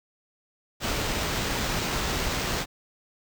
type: noise with sample-and-hold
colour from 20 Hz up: pink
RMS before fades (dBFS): -28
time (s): 0.8-2.66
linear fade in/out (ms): 50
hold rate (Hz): 11025
effects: none